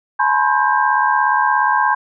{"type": "tone cluster", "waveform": "sine", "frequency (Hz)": [851, 988, 1065, 1589], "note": ["G#5", "B5", "C6", "G6"], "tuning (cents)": [42, 0, 30, 23], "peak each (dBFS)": -18, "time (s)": [0.19, 1.95], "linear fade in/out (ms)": 10, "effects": []}